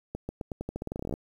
accelerating click train, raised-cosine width 2 ms, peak -20 dBFS, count 19, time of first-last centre 0.15-1.139 s, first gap 140 ms, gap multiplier 0.87, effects 9-bit

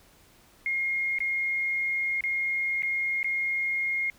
sine tone with dropouts, 2140 Hz, C7, 38 cents sharp, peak -25 dBFS, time 0.66-4.1 s, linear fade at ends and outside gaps 1 ms, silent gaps 1.186-1.204 / 2.208-2.238 / 2.822-2.832 / 3.23-3.244 s, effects pink hiss -58 dBFS RMS until 4.18 s

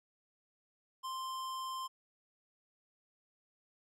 square tone, 1046.5 Hz, C6, in tune, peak -39 dBFS, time 1.03-1.88 s, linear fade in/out 20 ms, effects low-pass 12000 Hz 12 dB/octave

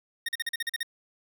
25% pulse tone bursts, 1849 Hz, A#6, 15 cents flat, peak -24 dBFS, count 9, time 0.26-0.831 s, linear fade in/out 5 ms, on 27 ms, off 41 ms, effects 11-bit

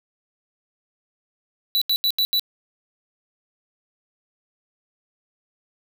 square tone bursts, 3951 Hz, B7, in tune, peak -18 dBFS, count 5, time 1.75-2.395 s, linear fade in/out 0 ms, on 65 ms, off 80 ms, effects none

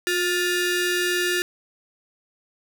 sawtooth ring-modulated tone, 1057 Hz, C6, 17 cents sharp, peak -14 dBFS, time 0.07-1.42 s, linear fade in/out 0 ms, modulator 699 Hz, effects none

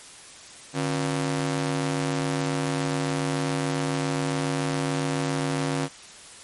sawtooth ring-modulated tone, 210.4 Hz, G#3, 23 cents sharp, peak -17 dBFS, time 0.73-5.89 s, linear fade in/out 50 ms, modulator 61.6 Hz, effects white hiss -45 dBFS RMS until 6.43 s + MP3 48 kbps

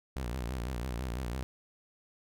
sawtooth tone with vibrato, 61.74 Hz, B1, in tune, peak -30 dBFS, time 0.16-1.43 s, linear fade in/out 0 ms, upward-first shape sine, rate 6 Hz, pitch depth 140 cents each way, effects none

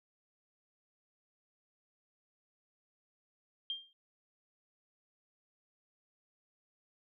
sine tone with exponential decay, 3192 Hz, G7, 31 cents sharp, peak -32 dBFS, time 3.7-3.93 s, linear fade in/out 1 ms, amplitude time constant 50 ms, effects none

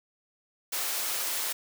white high-pass noise, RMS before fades -31 dBFS, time 0.72-1.53 s, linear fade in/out 10 ms, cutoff 430 Hz, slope 12 dB/octave, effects none

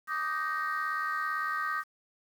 sine chord, Eb major seventh, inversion third, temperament just, 1166.7 / 1244.5 / 1555.6 / 1866.8 Hz, D6 / Eb6 / G6 / Bb6, -12 / 0 / -14 / +2 cents, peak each -36 / -32 / -34 / -35 dBFS, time 0.07-1.84 s, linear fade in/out 50 ms, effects tanh soft clip ceiling -23 dBFS + 9-bit

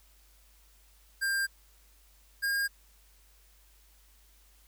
square tone pair in turn, 1594 / 1618.1 Hz, G6 / G#6, +28 / -46 cents, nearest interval unison, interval 26 cents, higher second, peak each -28 dBFS, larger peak neither, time 1.21-1.47 / 2.42-2.68 s, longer neither, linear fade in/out 20 ms, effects added 50 Hz sine -60 dBFS peak until 4.67 s + white hiss -64 dBFS RMS until 4.67 s

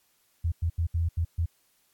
sine tone bursts at uneven times, 83.7 Hz, E2, 27 cents sharp, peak -23 dBFS, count 6, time 0.44-0.52 / 0.62-0.7 / 0.78-0.87 / 0.94-1.09 / 1.17-1.25 / 1.38-1.46 s, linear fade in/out 10 ms, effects white hiss -68 dBFS RMS until 1.93 s + AAC 64 kbps

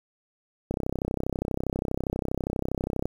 click train, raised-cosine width 2 ms, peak -14 dBFS, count 77, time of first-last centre 0.71-3.056 s, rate 32.4 Hz, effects 8-bit

